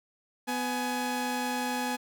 sawtooth tone pair together, 249.6 / 840.2 Hz, B3 / G#5, +19 / +20 cents, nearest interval octave + major sixth, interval 2101 cents, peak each -28 / -28 dBFS, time 0.47-1.97 s, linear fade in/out 20 ms, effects none

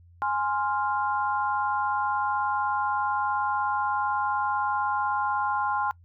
sine chord, F minor, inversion first, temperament equal, 830.6 / 1046.5 / 1396.9 Hz, Ab5 / C6 / F6, 0 / 0 / 0 cents, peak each -27 / -28 / -31 dBFS, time 0.22-5.91 s, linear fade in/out 0 ms, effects noise-tail reverb RT60 0.1 s tail -23 dB re dry + added 86 Hz sine -51 dBFS peak until 6.04 s

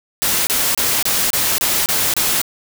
white noise bursts, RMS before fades -17 dBFS, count 8, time 0.22-2.416 s, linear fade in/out 0 ms, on 250 ms, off 28 ms, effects none

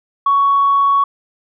sine tone, 1116 Hz, C#6, 11 cents sharp, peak -9 dBFS, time 0.26-1.04 s, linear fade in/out 5 ms, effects tanh soft clip ceiling -5 dBFS

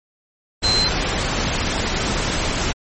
sine tone in noise, 4105 Hz, C8, 34 cents flat, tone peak -16 dBFS, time 0.63-0.89 s, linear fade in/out 20 ms, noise pink, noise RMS -21 dBFS, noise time 0.62-2.73 s, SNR +2 dB, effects MP3 32 kbps

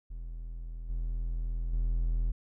triangle tone with level steps, 41.42 Hz, E1, 9 cents sharp, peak -35 / -28 / -24 dBFS, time 0.1-2.32 s, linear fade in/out 10 ms, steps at 0.89 / 1.73 s, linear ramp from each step 5 ms, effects none

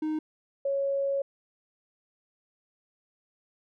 triangle / sine tone pair in turn, 310 / 553.3 Hz, D#4 / C#5, -6 / -3 cents, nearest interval minor seventh, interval 1003 cents, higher second, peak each -25 dBFS, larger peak neither, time 0.02-0.19 / 0.65-1.22 s, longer second, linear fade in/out 5 ms, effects none

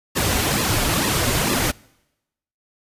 pink noise with flanger, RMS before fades -20 dBFS, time 0.15-1.72 s, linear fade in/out 20 ms, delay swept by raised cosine 1.3 to 6.1 ms, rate 2.2 Hz, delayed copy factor -0.9, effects noise-tail reverb RT60 0.9 s tail -25 dB re dry + resampled to 32000 Hz

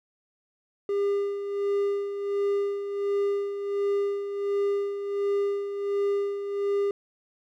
triangle tone with tremolo, 402.2 Hz, G4, 44 cents sharp, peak -20 dBFS, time 0.89-6.91 s, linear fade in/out 2 ms, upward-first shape sine, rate 1.4 Hz, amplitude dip 60%, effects none

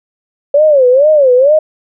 sine tone with vibrato, 554.4 Hz, C#5, in tune, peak -4 dBFS, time 0.54-1.59 s, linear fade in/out 5 ms, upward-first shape sine, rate 2.2 Hz, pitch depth 200 cents each way, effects none

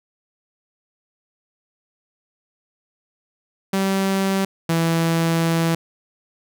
sawtooth tone pair in turn, 193.5 / 165.34 Hz, G3 / E3, -22 / +6 cents, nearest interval minor third, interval 272 cents, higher first, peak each -14 / -13 dBFS, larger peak second, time 3.73-4.45 / 4.69-5.75 s, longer second, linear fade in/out 5 ms, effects none

